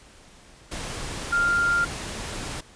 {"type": "tone in noise", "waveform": "sine", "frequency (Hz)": 1396.9, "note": "F6", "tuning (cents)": 0, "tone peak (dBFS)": -19, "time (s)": [1.32, 1.85], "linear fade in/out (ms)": 10, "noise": "pink", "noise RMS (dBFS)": -33, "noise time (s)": [0.71, 2.61], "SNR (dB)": 11, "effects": ["pink hiss -51 dBFS RMS until 2.75 s", "resampled to 22050 Hz"]}